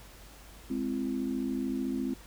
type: chord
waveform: sine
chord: Ab augmented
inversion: none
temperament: equal with one note detuned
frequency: 207.7 / 261.6 / 336.9 Hz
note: Ab3 / C4 / E4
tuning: 0 / 0 / +38 cents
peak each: -36 / -31 / -37 dBFS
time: 0.7-2.14 s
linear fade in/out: 5 ms
effects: added 50 Hz sine -52 dBFS peak until 2.26 s + pink hiss -53 dBFS RMS until 2.26 s